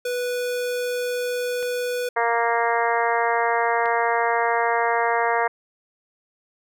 square tone, 492.1 Hz, B4, 6 cents flat, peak -24 dBFS, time 0.05-2.09 s, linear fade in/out 5 ms
clicks, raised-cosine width 0.3 ms, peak -23 dBFS, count 2, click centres 1.628 / 3.858 s
harmonic tone, 233.1 Hz, A#3, in tune, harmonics 2 / 3 / 4 / 5 / 6 / 7 / 8 / 9, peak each -25 / -24 / -24 / -28 / -32 / -29 / -29 / -32 dBFS, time 2.16-5.48 s, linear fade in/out 10 ms
effects none

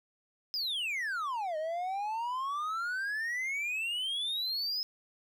triangle exponential two-way sweep, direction down then up, 5160 to 610 to 5160 Hz, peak -30 dBFS, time 0.54-4.83 s, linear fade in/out 0 ms, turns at 1.57 s, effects none

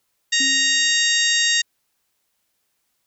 harmonic tone, 933 Hz, A#5, 1 cent sharp, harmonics 2 / 3 / 4 / 5 / 6 / 7 / 8, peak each -21 / -24 / -21 / -26 / -27 / -26 / -25 dBFS, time 0.32-1.62 s, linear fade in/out 10 ms
sine tone with exponential decay, 270 Hz, C#4, 45 cents flat, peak -26 dBFS, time 0.4-1.23 s, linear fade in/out 5 ms, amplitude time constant 180 ms
effects white hiss -71 dBFS RMS until 3.06 s

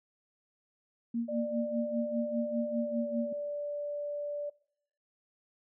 sine tone with tremolo, 233.1 Hz, A#3, in tune, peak -28 dBFS, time 1.14-3.33 s, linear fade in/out 5 ms, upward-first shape sine, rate 5 Hz, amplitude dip 90%
sine tone with pitch glide, 594 to 583.8 Hz, D5 to D5, +20 to -10 cents, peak -33 dBFS, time 1.28-4.5 s, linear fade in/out 10 ms, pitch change -30 cents, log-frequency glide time 2.7-3.07 s
effects noise-tail reverb RT60 0.7 s tail -23 dB re dry

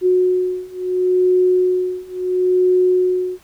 sine beating tone pair, 365.3 / 366.03 Hz, F#4 / F#4, -22 / -19 cents, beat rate 0.73 Hz, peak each -17 / -16 dBFS, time 0.01-3.39 s, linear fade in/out 50 ms, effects pink hiss -51 dBFS RMS until 3.43 s

